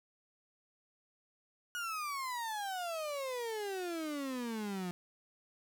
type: exponential sweep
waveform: 35% pulse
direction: down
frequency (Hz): 1459 to 174.61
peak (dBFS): -35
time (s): 1.75-4.91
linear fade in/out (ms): 0
effects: none